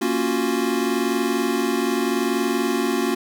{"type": "chord", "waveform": "square", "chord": "Gb major seventh", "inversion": "first", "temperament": "equal", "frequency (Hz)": [233.1, 277.2, 349.2, 370], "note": ["Bb3", "Db4", "F4", "Gb4"], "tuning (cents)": [0, 0, 0, 0], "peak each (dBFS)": -26, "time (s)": [0.01, 3.15], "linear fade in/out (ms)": 10, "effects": []}